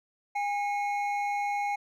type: tone pair together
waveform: triangle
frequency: 814.7 / 2173 Hz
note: G#5 / C#7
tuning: -33 / -35 cents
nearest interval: octave + perfect fourth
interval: 1698 cents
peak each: -26 / -34 dBFS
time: 0.35-1.76 s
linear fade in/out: 10 ms
effects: none